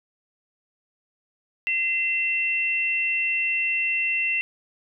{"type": "tone pair together", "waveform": "sine", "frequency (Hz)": [2055, 2700], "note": ["C7", "E7"], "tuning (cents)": [-32, 41], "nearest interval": "perfect fourth", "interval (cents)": 473, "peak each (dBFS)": [-28, -22], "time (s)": [1.67, 4.41], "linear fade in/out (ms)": 0, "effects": []}